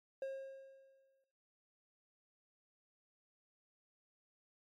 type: tone with exponential decay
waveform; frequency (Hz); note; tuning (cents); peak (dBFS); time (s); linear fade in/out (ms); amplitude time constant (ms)
triangle; 538; C5; +48; -35; 0.22-1.24; 2; 220
effects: noise-tail reverb RT60 0.6 s tail -17 dB re dry + MP3 64 kbps